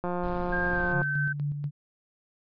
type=click train; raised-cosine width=1 ms; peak=-18 dBFS; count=174; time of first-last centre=0.04-1.017 s; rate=177 Hz
type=noise; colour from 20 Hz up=brown; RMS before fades=-37 dBFS; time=0.23-0.93 s; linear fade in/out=5 ms
type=tone with pitch glide; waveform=sine; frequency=1600 to 1540.2 Hz; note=G6 to G6; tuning=+35 to -31 cents; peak=-27 dBFS; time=0.52-1.33 s; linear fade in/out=10 ms; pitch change=-66 cents; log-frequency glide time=0.7-0.88 s
type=tone with tremolo; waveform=sine; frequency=145.1 Hz; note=D3; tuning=21 cents flat; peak=-26 dBFS; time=0.91-1.71 s; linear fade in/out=50 ms; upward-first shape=square; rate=4.1 Hz; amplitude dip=45%
effects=resampled to 11025 Hz